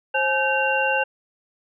sine tone cluster, 532 / 848 / 1541 / 2766 Hz, C5 / G#5 / G6 / F7, +29 / +36 / -30 / -17 cents, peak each -24 dBFS, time 0.14-1.04 s, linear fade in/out 10 ms, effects none

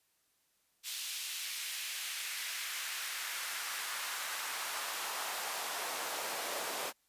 pink noise with high-pass filter sweep, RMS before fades -39 dBFS, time 0.83-6.93 s, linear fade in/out 50 ms, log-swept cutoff 3300 to 530 Hz, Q 1.2, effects white hiss -75 dBFS RMS until 7.08 s + resampled to 32000 Hz

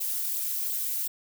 violet noise with flanger, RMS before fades -30 dBFS, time 0-1.08 s, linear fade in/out 10 ms, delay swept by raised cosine 0.23 to 6.03 ms, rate 2.8 Hz, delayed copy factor +0.7, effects none

